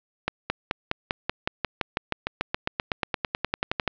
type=accelerating click train; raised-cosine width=0.3 ms; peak=-7 dBFS; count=27; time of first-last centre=0.28-3.877 s; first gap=220 ms; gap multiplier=0.96; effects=low-pass 4000 Hz 12 dB/octave